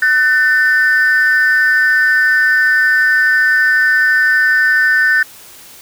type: tone pair together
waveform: sine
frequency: 1508.6 / 1794 Hz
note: F#6 / A6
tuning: +33 / +33 cents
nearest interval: minor third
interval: 300 cents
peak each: -10 dBFS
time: 0.02-5.23 s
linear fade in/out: 5 ms
effects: tanh soft clip ceiling -4 dBFS + white hiss -38 dBFS RMS until 5.81 s